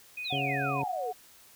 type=tone with tremolo; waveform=sine; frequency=2489 Hz; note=D#7; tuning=in tune; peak=-34 dBFS; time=0.17-0.82 s; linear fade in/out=5 ms; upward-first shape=sine; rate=6.5 Hz; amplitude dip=30%
type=exponential sweep; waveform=sine; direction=down; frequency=4264 to 415.3 Hz; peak=-33 dBFS; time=0.24-1.12 s; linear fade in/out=20 ms
type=tone; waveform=sine; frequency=734 Hz; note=F#5; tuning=14 cents flat; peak=-33 dBFS; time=0.3-1.13 s; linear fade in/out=10 ms
type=harmonic tone; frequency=138.59 Hz; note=C#3; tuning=in tune; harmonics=1 / 2 / 3 / 4 / 5; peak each=-34 / -37 / -39 / -40 / -41 dBFS; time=0.32-0.84 s; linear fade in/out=5 ms
effects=white hiss -56 dBFS RMS until 1.55 s